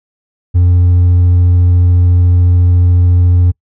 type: tone with hard clipping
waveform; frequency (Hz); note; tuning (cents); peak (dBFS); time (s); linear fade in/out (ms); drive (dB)
sine; 88.6; F2; +25; -6; 0.54-3.52; 20; 2
effects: noise-tail reverb RT60 0.1 s tail -25 dB re dry

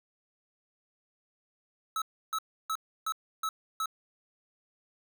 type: tone bursts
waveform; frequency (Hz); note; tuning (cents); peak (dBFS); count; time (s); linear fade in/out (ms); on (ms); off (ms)
square; 1298; E6; -27; -30; 6; 1.96-3.858; 2; 58; 310
effects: none

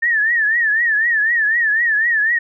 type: tone with vibrato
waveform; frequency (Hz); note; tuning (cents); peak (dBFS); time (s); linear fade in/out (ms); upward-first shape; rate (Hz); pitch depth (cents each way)
sine; 1800; A6; +39; -13; 0.02-2.39; 10; triangle; 4; 140
effects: none

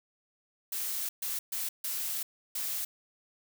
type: noise bursts at uneven times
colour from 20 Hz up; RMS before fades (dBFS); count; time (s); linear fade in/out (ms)
blue; -34; 5; 0.72-1.09 / 1.22-1.39 / 1.52-1.69 / 1.84-2.23 / 2.55-2.85; 5
effects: none

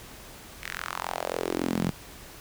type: tone with high-pass filter sweep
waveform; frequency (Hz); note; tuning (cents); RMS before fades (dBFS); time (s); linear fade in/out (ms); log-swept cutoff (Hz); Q
sawtooth; 43.65; F1; 0; -31; 0.62-1.91; 20; 2100 to 160; 3
effects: pink hiss -46 dBFS RMS until 2.4 s

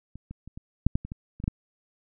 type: clicks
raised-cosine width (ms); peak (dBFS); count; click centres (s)
5; -28 / -26 / -30 / -27 / -7 / -11 / -24 / -22 / -28 / -20 / -12; 11; 0.156 / 0.31 / 0.476 / 0.575 / 0.866 / 0.955 / 1.05 / 1.119 / 1.401 / 1.44 / 1.479
effects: none

